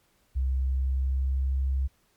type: tone with pitch glide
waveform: sine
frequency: 65.41 to 66.67 Hz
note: C2 to C2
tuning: 0 to +33 cents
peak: -23 dBFS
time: 0.35-1.88 s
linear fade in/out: 20 ms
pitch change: +33 cents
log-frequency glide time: 0.47-1.58 s
effects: pink hiss -67 dBFS RMS until 2.16 s + MP3 96 kbps